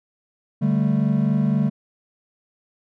triangle chord, D suspended fourth, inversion none, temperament equal, 146.83 / 196 / 220 Hz, D3 / G3 / A3, 0 / 0 / 0 cents, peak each -19 dBFS, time 0.61-1.7 s, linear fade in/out 20 ms, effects tanh soft clip ceiling -7 dBFS

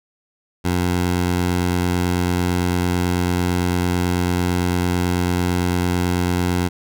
15% pulse tone, 89 Hz, F2, 33 cents sharp, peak -11 dBFS, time 0.64-6.69 s, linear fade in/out 20 ms, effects none

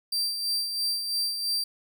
40% pulse tone with tremolo, 4699 Hz, D8, in tune, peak -23 dBFS, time 0.12-1.64 s, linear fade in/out 5 ms, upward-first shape sine, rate 3 Hz, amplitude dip 50%, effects none

